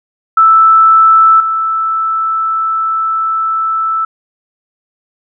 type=tone with level steps; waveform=sine; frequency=1318.5 Hz; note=E6; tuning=in tune; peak=-3 / -11 dBFS; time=0.37-4.05 s; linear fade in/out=5 ms; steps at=1.4 s; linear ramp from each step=2 ms; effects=none